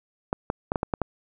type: clicks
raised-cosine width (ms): 1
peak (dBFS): -10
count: 7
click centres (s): 0.329 / 0.501 / 0.719 / 0.758 / 0.831 / 0.938 / 1.017
effects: none